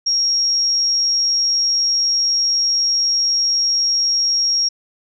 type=tone; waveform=sine; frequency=5588 Hz; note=F8; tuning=in tune; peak=-14 dBFS; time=0.06-4.69 s; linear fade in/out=10 ms; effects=none